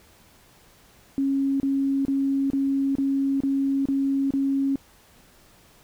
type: tone bursts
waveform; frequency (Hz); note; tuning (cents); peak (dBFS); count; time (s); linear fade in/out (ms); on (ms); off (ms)
sine; 273.8; C#4; -21; -20; 8; 1.18-4.757; 0; 420; 31
effects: pink hiss -55 dBFS RMS until 5.83 s